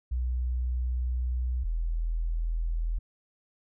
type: tone pair in turn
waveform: sine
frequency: 61.74 / 41.21 Hz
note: B1 / E1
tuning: 0 / 0 cents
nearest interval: perfect fifth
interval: 700 cents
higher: first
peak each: -26 dBFS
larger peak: neither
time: 0.11-1.64 / 1.64-2.99 s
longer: first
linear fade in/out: 10 ms
effects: none